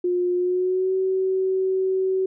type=tone with pitch glide; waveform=sine; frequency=356.9 to 378.1 Hz; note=F4 to F#4; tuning=+38 to +38 cents; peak=-19 dBFS; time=0.04-2.26 s; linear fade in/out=5 ms; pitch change=+100 cents; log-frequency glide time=0.36-0.94 s; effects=none